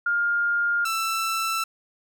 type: tone pair in turn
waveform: sine / sawtooth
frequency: 1410 / 1330.9 Hz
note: F6 / E6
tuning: +16 / +16 cents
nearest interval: minor second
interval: 100 cents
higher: first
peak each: -20 dBFS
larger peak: neither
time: 0.06-0.85 / 0.85-1.64 s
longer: neither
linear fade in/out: 5 ms
effects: none